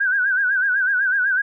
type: tone with vibrato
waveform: sine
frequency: 1550 Hz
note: G6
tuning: 20 cents flat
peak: -16 dBFS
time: 0-1.42 s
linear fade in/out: 10 ms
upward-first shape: sine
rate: 8 Hz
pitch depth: 100 cents each way
effects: none